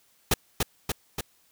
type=noise with echo; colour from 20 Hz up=pink; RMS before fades=-21 dBFS; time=0.31-0.34 s; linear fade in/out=5 ms; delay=290 ms; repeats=3; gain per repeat=-3 dB; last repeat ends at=1.21 s; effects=white hiss -64 dBFS RMS until 1.51 s